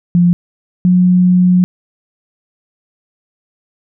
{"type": "tone pair in turn", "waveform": "sine", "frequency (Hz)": [174.8, 180.76], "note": ["F3", "F#3"], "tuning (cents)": [2, -40], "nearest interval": "minor second", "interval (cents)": 58, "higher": "second", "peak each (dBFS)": -6, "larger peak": "neither", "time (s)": [[0.15, 0.33], [0.85, 1.64]], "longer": "second", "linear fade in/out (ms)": 0, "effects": []}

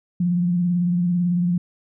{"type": "tone with vibrato", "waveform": "sine", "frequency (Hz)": 175.9, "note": "F3", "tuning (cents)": 13, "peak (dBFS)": -17, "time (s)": [0.2, 1.58], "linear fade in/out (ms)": 5, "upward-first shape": "sine", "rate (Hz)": 18, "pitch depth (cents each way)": 43, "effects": []}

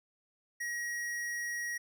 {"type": "tone with hard clipping", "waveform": "sine", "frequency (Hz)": 1900, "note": "A#6", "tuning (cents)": 33, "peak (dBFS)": -36, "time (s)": [0.6, 1.78], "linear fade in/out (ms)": 10, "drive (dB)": 14, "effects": []}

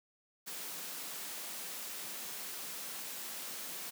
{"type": "high-pass noise", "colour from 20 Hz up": "white", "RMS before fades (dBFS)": -43, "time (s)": [0.46, 3.91], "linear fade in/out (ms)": 20, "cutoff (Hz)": 150, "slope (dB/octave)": 96, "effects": []}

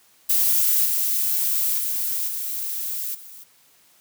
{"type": "noise with level steps", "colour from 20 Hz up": "violet", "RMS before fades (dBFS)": [-19, -22, -25, -28, -42], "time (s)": [0.29, 3.44], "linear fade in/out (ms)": 10, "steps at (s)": [0.85, 1.78, 2.27, 3.14], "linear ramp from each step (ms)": 10, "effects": ["white hiss -57 dBFS RMS until 4 s", "high-pass 100 Hz 12 dB/octave"]}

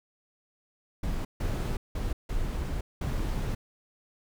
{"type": "noise bursts at uneven times", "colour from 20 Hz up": "brown", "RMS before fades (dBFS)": -30, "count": 5, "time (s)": [[1.03, 1.25], [1.4, 1.77], [1.95, 2.13], [2.29, 2.81], [3.01, 3.55]], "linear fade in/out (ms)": 5, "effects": []}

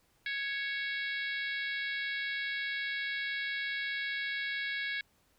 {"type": "harmonic tone with a mistuned harmonic", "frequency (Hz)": 554.4, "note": "C#5", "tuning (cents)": 0, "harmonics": [3, 4, 5, 6, 7, 8, 9], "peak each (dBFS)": [-36, -37, -48, -44, -44, -50, -55], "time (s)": [0.26, 5.01], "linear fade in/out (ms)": 2, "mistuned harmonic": 5, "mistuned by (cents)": -30, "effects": ["pink hiss -70 dBFS RMS until 5.38 s"]}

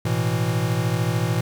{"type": "chord", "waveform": "square", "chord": "A suspended second", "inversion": "none", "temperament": "equal", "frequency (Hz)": [110, 123.47, 164.81], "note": ["A2", "B2", "E3"], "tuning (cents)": [0, 0, 0], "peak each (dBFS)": [-25, -25, -26], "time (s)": [0.05, 1.41], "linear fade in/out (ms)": 5, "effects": ["9-bit"]}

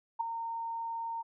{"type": "tone with ADSR envelope", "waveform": "sine", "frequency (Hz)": 918, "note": "A#5", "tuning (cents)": -27, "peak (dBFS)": -25, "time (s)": [0.19, 1.23], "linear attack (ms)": 18, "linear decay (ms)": 5, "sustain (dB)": -9, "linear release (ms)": 24, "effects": []}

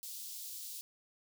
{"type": "high-pass noise", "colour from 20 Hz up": "white", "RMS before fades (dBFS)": -45, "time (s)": [0.03, 0.81], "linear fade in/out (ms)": 0, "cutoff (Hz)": 3700, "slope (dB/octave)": 24, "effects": []}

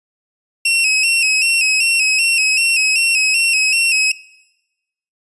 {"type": "tone with vibrato", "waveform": "sawtooth", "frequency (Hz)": 2637, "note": "E7", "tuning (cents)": 0, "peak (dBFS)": -9, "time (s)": [0.65, 4.12], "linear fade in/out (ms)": 5, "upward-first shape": "square", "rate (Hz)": 2.6, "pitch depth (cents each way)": 56, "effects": ["noise-tail reverb RT60 1.0 s tail -21 dB re dry", "resampled to 24000 Hz"]}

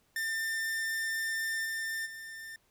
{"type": "tone with level steps", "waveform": "45% pulse", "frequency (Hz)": 1796, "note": "A6", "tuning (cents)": 35, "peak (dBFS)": [-31, -33, -42], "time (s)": [0.16, 2.56], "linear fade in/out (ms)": 2, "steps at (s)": [1.64, 2.05], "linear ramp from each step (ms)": 20, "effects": ["pink hiss -70 dBFS RMS until 2.7 s"]}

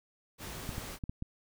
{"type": "noise", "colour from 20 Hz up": "pink", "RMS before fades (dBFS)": -43, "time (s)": [0.38, 0.99], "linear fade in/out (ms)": 50}
{"type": "clicks", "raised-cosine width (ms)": 5, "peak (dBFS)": -24, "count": 5, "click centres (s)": [0.692, 0.781, 1.038, 1.095, 1.224]}
{"effects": []}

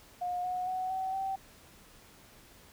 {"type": "tone with pitch steps", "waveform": "sine", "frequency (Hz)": [716, 729.8, 743.8, 758.1, 772.7], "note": ["F5", "F#5", "F#5", "F#5", "G5"], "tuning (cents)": [43, -24, 9, 42, -25], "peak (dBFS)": -31, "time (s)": [0.21, 1.36], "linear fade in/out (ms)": 10, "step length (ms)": 230, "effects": ["pink hiss -57 dBFS RMS until 2.72 s"]}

